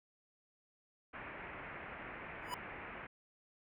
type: low-pass noise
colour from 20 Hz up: white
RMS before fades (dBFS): -48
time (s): 1.13-3.07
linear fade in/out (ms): 10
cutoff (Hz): 2400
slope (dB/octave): 48
type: tone with exponential growth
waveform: square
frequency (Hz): 987.8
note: B5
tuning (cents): 0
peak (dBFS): -35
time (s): 2.42-2.54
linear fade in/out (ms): 0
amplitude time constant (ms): 24
effects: none